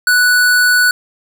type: tone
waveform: square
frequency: 1480 Hz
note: F#6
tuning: in tune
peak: -9 dBFS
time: 0.07-0.91 s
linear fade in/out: 2 ms
effects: none